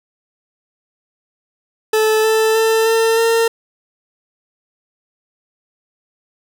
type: tone with pitch steps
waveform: 40% pulse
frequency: 435.3 / 440.6 / 446 / 451.4 / 456.9 Hz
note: A4 / A4 / A4 / A4 / A#4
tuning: -19 / +2 / +23 / +44 / -35 cents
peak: -11 dBFS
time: 1.93-3.48 s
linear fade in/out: 5 ms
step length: 310 ms
effects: none